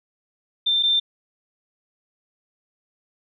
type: tone pair in turn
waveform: sine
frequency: 3578 / 3578 Hz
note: A7 / A7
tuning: +28 / +28 cents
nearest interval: unison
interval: 0 cents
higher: neither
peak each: -17 / -16 dBFS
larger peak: second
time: 0.66-0.83 / 0.83-1 s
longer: neither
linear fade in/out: 10 ms
effects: none